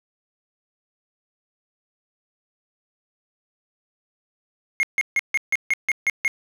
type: tone bursts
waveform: triangle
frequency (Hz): 2150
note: C7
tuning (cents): +47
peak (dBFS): -15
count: 9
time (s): 4.8-6.279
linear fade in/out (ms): 0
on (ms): 31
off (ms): 150
effects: none